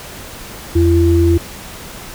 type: tone pair together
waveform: sine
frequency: 84.8 / 339.2 Hz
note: E2 / E4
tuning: +50 / +50 cents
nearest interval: 2 octaves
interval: 2400 cents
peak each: -11 dBFS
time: 0.75-1.38 s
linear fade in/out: 10 ms
effects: pink hiss -32 dBFS RMS until 2.14 s